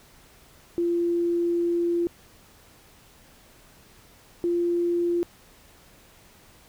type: tone pair in turn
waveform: sine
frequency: 343.8 / 346 Hz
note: F4 / F4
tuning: -27 / -16 cents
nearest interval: unison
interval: 11 cents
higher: second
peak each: -21 dBFS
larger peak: neither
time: 0.78-2.07 / 4.44-5.23 s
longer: first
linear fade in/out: 0 ms
effects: pink hiss -54 dBFS RMS until 6.68 s